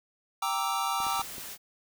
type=chord; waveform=square; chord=E half-diminished seventh; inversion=first; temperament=equal; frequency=784 / 932.3 / 1174.7 / 1318.5 Hz; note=G5 / Bb5 / D6 / E6; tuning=0 / 0 / 0 / 0 cents; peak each=-34 dBFS; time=0.42-1.22 s; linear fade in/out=5 ms
type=noise; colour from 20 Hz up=white; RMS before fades=-41 dBFS; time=0.99-1.58 s; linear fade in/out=50 ms
type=clicks; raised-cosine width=2 ms; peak=-32 dBFS; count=4; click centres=1.003 / 1.067 / 1.195 / 1.382 s
effects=none